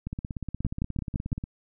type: two click trains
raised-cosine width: 5 ms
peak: -20 / -15 dBFS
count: 24 / 5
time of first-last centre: 0.07-1.439 / 0.65-1.328 s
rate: 16.8 / 5.9 Hz
effects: none